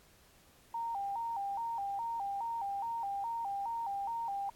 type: tone with vibrato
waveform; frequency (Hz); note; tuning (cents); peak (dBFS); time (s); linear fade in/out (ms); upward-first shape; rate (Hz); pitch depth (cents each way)
sine; 858; A5; -44; -34; 0.74-4.5; 5; square; 2.4; 130
effects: pink hiss -63 dBFS RMS until 4.55 s + AAC 64 kbps